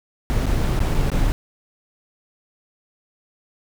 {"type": "noise with dropouts", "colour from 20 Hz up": "brown", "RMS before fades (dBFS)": -19, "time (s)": [0.3, 1.32], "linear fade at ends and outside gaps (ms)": 0, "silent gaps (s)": [[0.457, 0.465], [0.792, 0.803], [0.943, 0.948], [1.101, 1.117]], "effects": []}